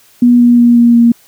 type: tone with pitch steps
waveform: sine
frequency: 242.5 / 240.5 / 238.6 / 236.7 / 234.8 Hz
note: B3 / B3 / A#3 / A#3 / A#3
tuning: -31 / -46 / +41 / +27 / +13 cents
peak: -3 dBFS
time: 0.22-1.12 s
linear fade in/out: 5 ms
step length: 180 ms
effects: white hiss -46 dBFS RMS until 1.27 s